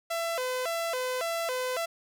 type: tone with vibrato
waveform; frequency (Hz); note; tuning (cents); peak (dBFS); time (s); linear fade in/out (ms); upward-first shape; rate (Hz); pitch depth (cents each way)
sawtooth; 583; D5; -13; -25; 0.1-1.86; 10; square; 1.8; 240
effects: none